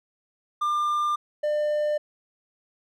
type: tone pair in turn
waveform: triangle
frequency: 1197 / 598.5 Hz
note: D6 / D5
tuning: +33 / +33 cents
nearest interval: octave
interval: 1200 cents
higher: first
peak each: -20 dBFS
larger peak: neither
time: 0.61-1.16 / 1.43-1.98 s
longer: neither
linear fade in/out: 10 ms
effects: none